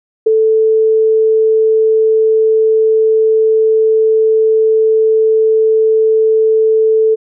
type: tone with ADSR envelope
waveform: sine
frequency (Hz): 440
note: A4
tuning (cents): 0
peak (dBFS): -3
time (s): 0.26-7.16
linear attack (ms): 11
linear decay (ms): 5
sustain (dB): -4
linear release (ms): 25
effects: none